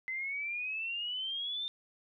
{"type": "exponential sweep", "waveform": "sine", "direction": "up", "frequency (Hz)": [2039, 3624], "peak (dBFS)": -34, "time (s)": [0.08, 1.68], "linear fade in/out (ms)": 0, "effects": []}